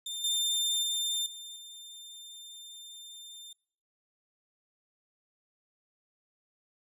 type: tone with level steps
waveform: sawtooth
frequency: 3595 Hz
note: A7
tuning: 36 cents sharp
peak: -32 / -24 / -26 / -39 / -42 dBFS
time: 0.06-3.53 s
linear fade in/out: 5 ms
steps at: 0.24 / 0.83 / 1.26 / 1.56 s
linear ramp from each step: 2 ms
effects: noise-tail reverb RT60 0.6 s tail -26 dB re dry + resampled to 32000 Hz